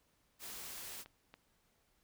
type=noise; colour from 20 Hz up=white; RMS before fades=-47 dBFS; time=0.39-1.05 s; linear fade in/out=50 ms
type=click train; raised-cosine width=0.3 ms; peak=-37 dBFS; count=4; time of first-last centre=0.5-1.34 s; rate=3.57 Hz
effects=pink hiss -75 dBFS RMS until 2.03 s